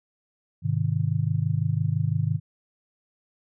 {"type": "chord", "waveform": "sine", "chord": "Ab major", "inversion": "none", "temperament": "just", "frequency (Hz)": [103.83, 129.78, 155.74], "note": ["Ab2", "C3", "Eb3"], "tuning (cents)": [0, -14, 2], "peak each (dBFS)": -26, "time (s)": [0.62, 2.4], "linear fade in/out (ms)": 50, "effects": []}